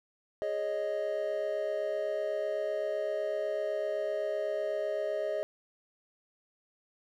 triangle chord, Ab suspended fourth, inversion none, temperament equal, 415.3 / 554.4 / 622.3 Hz, Ab4 / Db5 / Eb5, 0 / 0 / 0 cents, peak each -35 / -35 / -30 dBFS, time 0.42-5.43 s, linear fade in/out 0 ms, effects none

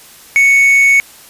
triangle tone with quantisation, 2218 Hz, C#7, in tune, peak -4 dBFS, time 0.36-1 s, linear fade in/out 0 ms, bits 4, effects white hiss -39 dBFS RMS until 1.29 s + resampled to 32000 Hz

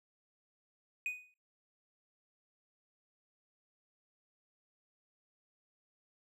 triangle tone with exponential decay, 2488 Hz, D#7, 1 cent flat, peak -30 dBFS, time 1.06-1.34 s, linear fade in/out 1 ms, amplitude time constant 60 ms, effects noise-tail reverb RT60 0.2 s tail -20 dB re dry

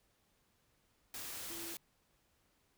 sine tone in noise, 335.5 Hz, E4, 31 cents sharp, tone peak -49 dBFS, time 1.5-1.74 s, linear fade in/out 2 ms, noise white, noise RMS -45 dBFS, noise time 1.14-1.77 s, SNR -7 dB, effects pink hiss -75 dBFS RMS until 2.77 s

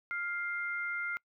sine tone pair together, 1402.9 / 2102 Hz, F6 / C7, +7 / +7 cents, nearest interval perfect fifth, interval 700 cents, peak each -35 / -37 dBFS, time 0.11-1.17 s, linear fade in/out 0 ms, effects noise-tail reverb RT60 0.1 s tail -25 dB re dry

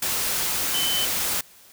sine tone in noise, 3051 Hz, G7, 48 cents flat, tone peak -24 dBFS, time 0.74-1.05 s, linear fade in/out 5 ms, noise white, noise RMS -25 dBFS, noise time 0.02-1.41 s, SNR -2 dB, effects white hiss -51 dBFS RMS until 1.72 s

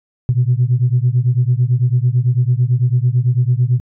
sine beating tone pair, 120 / 129 Hz, B2 / C3, -49 / -24 cents, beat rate 9 Hz, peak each -13 / -14 dBFS, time 0.29-3.8 s, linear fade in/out 0 ms, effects tanh soft clip ceiling -5 dBFS

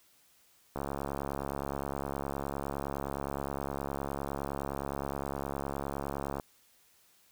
click train, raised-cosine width 1 ms, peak -21 dBFS, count 394, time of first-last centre 0.76-6.398 s, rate 69.7 Hz, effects white hiss -65 dBFS RMS until 7.31 s

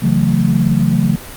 sine chord, F# minor seventh, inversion second, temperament just, 138.75 / 166.5 / 185 / 222 Hz, C#3 / E3 / F#3 / A3, +2 / +18 / 0 / +16 cents, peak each -16 dBFS, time 0.02-1.16 s, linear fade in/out 10 ms, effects pink hiss -31 dBFS RMS until 1.36 s + Opus 32 kbps

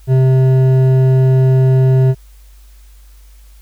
sine tone with hard clipping, 130.8 Hz, C3, in tune, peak -9 dBFS, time 0.07-2.15 s, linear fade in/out 50 ms, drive 9 dB, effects added 50 Hz sine -38 dBFS peak until 3.61 s + white hiss -52 dBFS RMS until 3.61 s

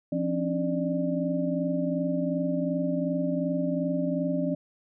sine tone cluster, 171.9 / 269.2 / 291.9 / 595 Hz, F3 / C4 / D4 / D5, -27 / +49 / -10 / +22 cents, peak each -30 / -28 / -35 / -31 dBFS, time 0.12-4.55 s, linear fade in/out 5 ms, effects none

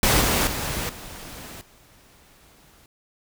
pink noise with level steps, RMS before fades -18 / -21 / -28 / -39 / -54 dBFS, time 0.03-2.86 s, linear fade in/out 2 ms, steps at 0.21 / 0.47 / 0.89 / 1.61 s, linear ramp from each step 2 ms, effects none

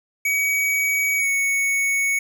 square tone with pitch glide, 2263 to 2220 Hz, C#7 to C#7, +35 to +2 cents, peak -19 dBFS, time 0.25-2.19 s, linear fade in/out 5 ms, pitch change -33 cents, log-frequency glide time 1.18-1.27 s, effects 9-bit

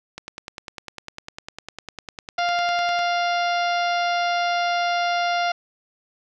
click train, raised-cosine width 0.2 ms, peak -16 dBFS, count 29, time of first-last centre 0.18-2.991 s, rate 9.96 Hz
harmonic tone, 698.5 Hz, F5, in tune, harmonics 1 / 2 / 3 / 4 / 5 / 6 / 7 / 8, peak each -21 / -27 / -31 / -33 / -35 / -37 / -38 / -39 dBFS, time 2.38-5.52 s, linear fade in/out 5 ms
effects none

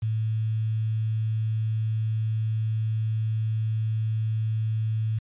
sine tone with quantisation, 110 Hz, A2, in tune, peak -23 dBFS, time 0.02-5.19 s, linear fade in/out 10 ms, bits 8, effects resampled to 8000 Hz

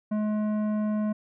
sine tone with tanh clipping, 212.3 Hz, G#3, 38 cents sharp, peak -26 dBFS, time 0.11-1.13 s, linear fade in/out 10 ms, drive 12 dB, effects none

